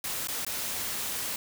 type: noise with dropouts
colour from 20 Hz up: white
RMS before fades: -33 dBFS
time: 0.04-1.36 s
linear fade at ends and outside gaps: 2 ms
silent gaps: 0.273-0.284 / 0.449-0.465 s
effects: none